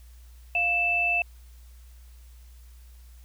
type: tone pair together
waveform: sine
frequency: 700 / 2643 Hz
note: F5 / E7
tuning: +4 / +4 cents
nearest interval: octave + major seventh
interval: 2300 cents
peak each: -30 / -22 dBFS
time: 0.55-1.22 s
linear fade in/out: 2 ms
effects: added 60 Hz sine -46 dBFS peak until 3.24 s + white hiss -61 dBFS RMS until 3.24 s